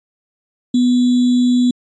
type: tone with sample-and-hold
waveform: sine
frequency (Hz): 246.9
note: B3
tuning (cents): 0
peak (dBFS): -10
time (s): 0.74-1.71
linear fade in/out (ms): 5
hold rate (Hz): 3675
effects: resampled to 16000 Hz